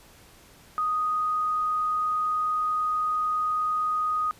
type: tone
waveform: sine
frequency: 1244.5 Hz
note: D#6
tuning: in tune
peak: -23 dBFS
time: 0.78-4.31 s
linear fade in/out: 0 ms
effects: pink hiss -53 dBFS RMS until 4.39 s + resampled to 32000 Hz